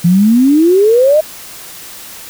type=exponential sweep; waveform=sine; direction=up; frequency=166.5 to 636 Hz; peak=-5 dBFS; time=0.04-1.21 s; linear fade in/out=10 ms; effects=white hiss -31 dBFS RMS until 2.29 s